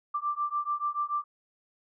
sine beating tone pair, 1174.7 / 1181.6 Hz, D6 / D6, 0 / +10 cents, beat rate 6.9 Hz, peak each -31 dBFS, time 0.14-1.24 s, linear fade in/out 10 ms, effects none

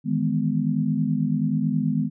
sine chord, E major seventh, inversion third, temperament equal with one note detuned, 155.56 / 164.81 / 207.7 / 248.9 Hz, D#3 / E3 / G#3 / B3, 0 / 0 / 0 / +14 cents, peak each -25 / -29 / -25 / -25 dBFS, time 0.04-2.1 s, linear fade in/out 50 ms, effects none

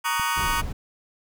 sawtooth chord, D# minor seventh, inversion second, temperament just, 933.4 / 1120.1 / 1244.5 / 1493.4 Hz, A#5 / C#6 / D#6 / F#6, +2 / +18 / 0 / +16 cents, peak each -23 / -24 / -25 / -26 dBFS, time 0.04-0.62 s, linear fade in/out 20 ms
clicks, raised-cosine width 5 ms, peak -24 dBFS, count 2, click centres 0.197 / 0.395 s
brown noise, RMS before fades -30 dBFS, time 0.36-0.73 s, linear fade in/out 10 ms
effects none

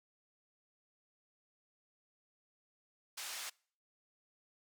white band-pass noise, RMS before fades -44 dBFS, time 3.17-3.5 s, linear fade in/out 10 ms, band 820 to 8100 Hz, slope 12 dB/octave, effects noise-tail reverb RT60 0.5 s tail -26 dB re dry

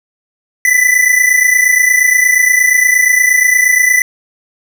square tone pair together, 1975.5 / 2004 Hz, B6 / B6, 0 / +25 cents, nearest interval unison, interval 25 cents, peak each -12 / -10 dBFS, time 0.65-4.02 s, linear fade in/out 2 ms, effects none

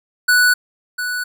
square tone with echo, 1480 Hz, F#6, in tune, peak -11 dBFS, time 0.28-0.54 s, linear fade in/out 10 ms, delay 700 ms, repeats 1, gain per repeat -10 dB, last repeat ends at 1.24 s, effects none

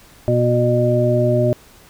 harmonic tone, 121.5 Hz, B2, 28 cents flat, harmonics 1 / 2 / 3 / 5, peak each -17 / -22 / -20 / -17 dBFS, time 0.28-1.53 s, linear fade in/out 0 ms, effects pink hiss -47 dBFS RMS until 1.89 s

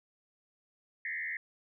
sine tone with frequency modulation, 1958 Hz, B6, 15 cents flat, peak -34 dBFS, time 1.05-1.37 s, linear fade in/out 2 ms, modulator 80.3 Hz, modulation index 2.4, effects none

